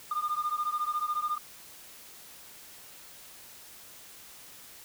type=beating tone pair; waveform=sine; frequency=1206 / 1220 Hz; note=D6 / D#6; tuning=+46 / -34 cents; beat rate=14 Hz; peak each=-30 dBFS; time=0.11-1.38 s; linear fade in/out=5 ms; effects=tanh soft clip ceiling -24 dBFS + white hiss -50 dBFS RMS until 4.84 s